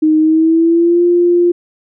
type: tone with pitch glide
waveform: sine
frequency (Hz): 311.1 to 349.2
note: D#4 to F4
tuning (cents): 0 to 0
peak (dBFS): -7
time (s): 0.02-1.52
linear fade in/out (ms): 10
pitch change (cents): +200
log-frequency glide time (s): 0.18-1.03
effects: none